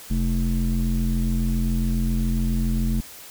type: tone with low-pass filter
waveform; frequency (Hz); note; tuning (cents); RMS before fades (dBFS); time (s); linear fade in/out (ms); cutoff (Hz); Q
square; 43.65; F1; 0; -22; 0.1-3.01; 10; 220; 3.5
effects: white hiss -42 dBFS RMS until 3.3 s